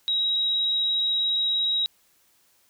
sine tone with vibrato, 3830 Hz, A#7, 46 cents sharp, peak -21 dBFS, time 0.08-1.86 s, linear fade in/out 0 ms, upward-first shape triangle, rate 17 Hz, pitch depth 9 cents each way, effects white hiss -63 dBFS RMS until 2.69 s

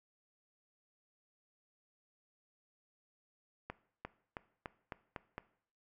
accelerating click train, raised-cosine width 0.5 ms, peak -26 dBFS, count 7, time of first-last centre 3.7-5.381 s, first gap 350 ms, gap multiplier 0.91, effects noise-tail reverb RT60 0.6 s tail -18 dB re dry

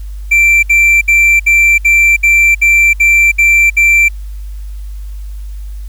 triangle tone bursts, 2349 Hz, D7, in tune, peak -3 dBFS, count 10, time 0.31-4.086 s, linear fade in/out 10 ms, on 320 ms, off 64 ms, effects added 50 Hz sine -21 dBFS peak until 5.88 s + white hiss -47 dBFS RMS until 5.88 s

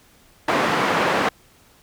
white band-pass noise, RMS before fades -20 dBFS, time 0.48-1.29 s, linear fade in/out 5 ms, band 180 to 1400 Hz, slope 12 dB/octave, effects pink hiss -54 dBFS RMS until 1.82 s

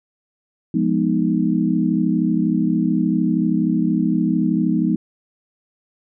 sine chord, F half-diminished seventh, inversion none, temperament equal, 174.61 / 207.7 / 246.9 / 311.1 Hz, F3 / Ab3 / Cb4 / Eb4, 0 / 0 / 0 / 0 cents, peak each -21 dBFS, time 0.74-4.96 s, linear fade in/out 5 ms, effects none

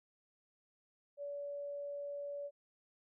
sine tone, 572 Hz, D5, 46 cents flat, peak -40 dBFS, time 1.17-2.51 s, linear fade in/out 50 ms, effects none

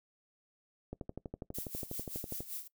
click train, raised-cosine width 2 ms, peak -27 dBFS, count 19, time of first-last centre 0.93-2.405 s, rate 12.2 Hz
violet noise with tremolo, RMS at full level -40 dBFS, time 1.54-2.68 s, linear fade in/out 10 ms, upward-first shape sine, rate 5.2 Hz, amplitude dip 75%
effects noise-tail reverb RT60 0.1 s tail -21 dB re dry

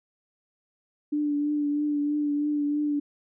sine tone with vibrato, 293.7 Hz, D4, in tune, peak -23 dBFS, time 1.12-3 s, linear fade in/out 10 ms, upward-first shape triangle, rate 3.1 Hz, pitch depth 28 cents each way, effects none

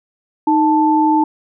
sine tone pair together, 310.6 / 880 Hz, D#4 / A5, -3 / 0 cents, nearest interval octave + tritone, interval 1803 cents, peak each -13 dBFS, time 0.47-1.24 s, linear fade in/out 5 ms, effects none

